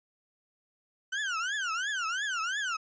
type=tone with vibrato; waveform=35% pulse; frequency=1494 Hz; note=F#6; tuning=16 cents sharp; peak=-28 dBFS; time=1.12-2.77 s; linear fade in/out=10 ms; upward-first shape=triangle; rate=2.9 Hz; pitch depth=280 cents each way; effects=resampled to 16000 Hz